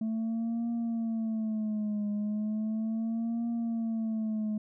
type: tone with vibrato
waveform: sine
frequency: 220 Hz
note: A3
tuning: in tune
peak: -26 dBFS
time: 0.01-4.58 s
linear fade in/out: 5 ms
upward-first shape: triangle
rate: 0.36 Hz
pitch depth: 110 cents each way
effects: tanh soft clip ceiling -28 dBFS